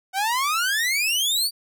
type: exponential sweep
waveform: sawtooth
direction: up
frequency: 740 to 4700 Hz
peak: -17 dBFS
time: 0.13-1.51 s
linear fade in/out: 50 ms
effects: none